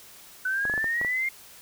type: linear sweep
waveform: sine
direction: up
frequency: 1496 to 2129 Hz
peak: -24 dBFS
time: 0.45-1.29 s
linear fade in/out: 5 ms
type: clicks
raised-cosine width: 1 ms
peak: -21 dBFS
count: 7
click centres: 0.653 / 0.698 / 0.739 / 0.778 / 0.843 / 1.014 / 1.048 s
effects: white hiss -49 dBFS RMS until 1.61 s